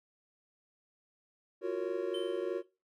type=chord; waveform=triangle; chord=Gb major seventh; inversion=third; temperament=just; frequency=346.9 / 370 / 462.5 / 555 Hz; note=F4 / Gb4 / Bb4 / Db5; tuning=-12 / 0 / -14 / +2 cents; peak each=-37 / -33 / -36 / -38 dBFS; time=1.61-2.63 s; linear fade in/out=50 ms
type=tone with exponential decay; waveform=triangle; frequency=3088 Hz; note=G7; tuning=27 cents flat; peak=-37 dBFS; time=2.14-2.65 s; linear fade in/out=5 ms; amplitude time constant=110 ms
effects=noise-tail reverb RT60 0.3 s tail -20 dB re dry